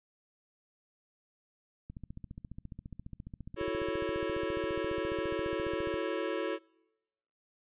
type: click train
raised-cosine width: 5 ms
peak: -31 dBFS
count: 60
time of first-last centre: 1.9-5.941 s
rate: 14.6 Hz
type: chord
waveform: square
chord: F# minor seventh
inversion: third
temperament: equal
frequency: 329.6 / 370 / 440 / 554.4 Hz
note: E4 / F#4 / A4 / C#5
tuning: 0 / 0 / 0 / 0 cents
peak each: -38 dBFS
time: 3.56-6.59 s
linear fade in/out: 50 ms
effects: noise-tail reverb RT60 1.0 s tail -26 dB re dry + resampled to 8000 Hz